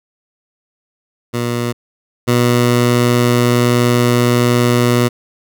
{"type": "tone pair in turn", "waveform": "15% pulse", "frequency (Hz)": [120, 121.39], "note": ["B2", "B2"], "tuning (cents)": [-49, -29], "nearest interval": "unison", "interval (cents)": 20, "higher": "second", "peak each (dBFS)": [-10, -4], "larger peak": "second", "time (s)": [[1.33, 1.73], [2.27, 5.09]], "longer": "second", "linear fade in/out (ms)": 20, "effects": []}